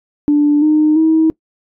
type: tone with pitch steps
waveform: sine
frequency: 293.7 / 306.2 / 319.2 Hz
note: D4 / D#4 / D#4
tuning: 0 / -28 / +44 cents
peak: -7 dBFS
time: 0.28-1.3 s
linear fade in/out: 0 ms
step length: 340 ms
effects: noise-tail reverb RT60 0.1 s tail -23 dB re dry + tanh soft clip ceiling -3 dBFS